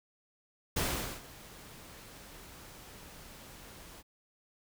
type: noise with ADSR envelope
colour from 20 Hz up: pink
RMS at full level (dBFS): -31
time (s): 0.76-4.03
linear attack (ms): 9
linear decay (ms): 440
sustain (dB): -20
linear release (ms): 36
effects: none

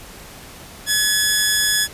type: tone with amplitude modulation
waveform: 10% pulse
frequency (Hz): 1699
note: G#6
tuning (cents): +39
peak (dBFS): -5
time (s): 0.86-1.88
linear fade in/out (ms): 50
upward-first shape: sine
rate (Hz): 199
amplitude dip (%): 35
effects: pink hiss -39 dBFS RMS until 1.93 s + resampled to 32000 Hz

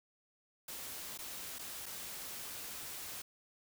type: noise with dropouts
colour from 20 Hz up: white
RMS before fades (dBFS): -45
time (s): 0.68-3.22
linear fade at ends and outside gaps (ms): 5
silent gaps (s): 1.177-1.187 / 1.586-1.591 / 1.859-1.862
effects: none

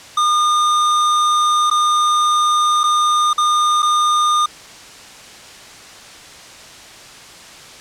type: tone with dropouts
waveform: square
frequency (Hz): 1215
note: D#6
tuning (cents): -42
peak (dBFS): -13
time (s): 0.17-4.46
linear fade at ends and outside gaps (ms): 5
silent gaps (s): 1.701-1.711 / 2.834-2.838 / 3.332-3.379 / 3.822-3.827
effects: white hiss -38 dBFS RMS until 7.8 s + low-pass 7000 Hz 12 dB/octave

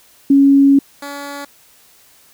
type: tone pair in turn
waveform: sine / 10% pulse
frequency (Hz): 277.2 / 284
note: C#4 / C#4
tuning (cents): 0 / +42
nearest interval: unison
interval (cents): 42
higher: second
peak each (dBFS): -6 / -18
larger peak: first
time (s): 0.3-0.79 / 1.02-1.45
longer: first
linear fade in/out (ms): 5
effects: white hiss -49 dBFS RMS until 2.33 s

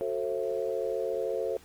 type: chord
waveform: sine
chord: F# half-diminished seventh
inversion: none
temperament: just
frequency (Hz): 370 / 444 / 532.8 / 666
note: F#4 / A4 / C5 / E5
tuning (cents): 0 / +16 / +31 / +18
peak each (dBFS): -36 / -32 / -32 / -38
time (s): 0.01-1.57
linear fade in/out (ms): 0
effects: pink hiss -56 dBFS RMS until 1.64 s + Opus 32 kbps

